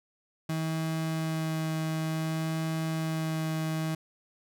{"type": "tone with vibrato", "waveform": "35% pulse", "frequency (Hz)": 159.7, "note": "D#3", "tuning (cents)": 45, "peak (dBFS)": -27, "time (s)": [0.49, 3.95], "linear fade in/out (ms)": 5, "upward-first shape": "sine", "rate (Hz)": 0.56, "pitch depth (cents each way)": 10, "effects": []}